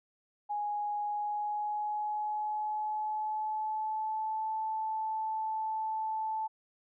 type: tone with pitch glide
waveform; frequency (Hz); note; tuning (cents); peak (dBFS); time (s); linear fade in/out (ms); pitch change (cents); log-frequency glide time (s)
sine; 830.6 to 875.4; G#5 to A5; 0 to -9; -31; 0.49-6.48; 20; +91; 1.04-4.53
effects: none